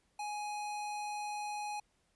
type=tone; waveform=square; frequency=834 Hz; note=G#5; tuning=7 cents sharp; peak=-38 dBFS; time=0.19-1.8 s; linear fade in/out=5 ms; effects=pink hiss -75 dBFS RMS until 2.15 s + resampled to 24000 Hz